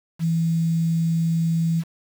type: tone with quantisation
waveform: sine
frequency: 164.81 Hz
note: E3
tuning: in tune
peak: -18 dBFS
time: 0.19-1.84 s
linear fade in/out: 50 ms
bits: 7
effects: none